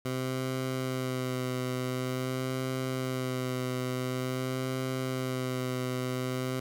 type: tone with vibrato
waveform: 15% pulse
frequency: 128.7 Hz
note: C3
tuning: 28 cents flat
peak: -24 dBFS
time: 0.05-6.6 s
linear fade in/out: 5 ms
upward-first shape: sine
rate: 0.47 Hz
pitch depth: 22 cents each way
effects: none